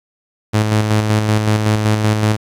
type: tone with tremolo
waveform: sawtooth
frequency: 107.2 Hz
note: A2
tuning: 45 cents flat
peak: -7 dBFS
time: 0.53-2.37 s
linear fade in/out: 20 ms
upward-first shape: square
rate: 5.3 Hz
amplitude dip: 40%
effects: low-pass 10000 Hz 12 dB/octave + 8-bit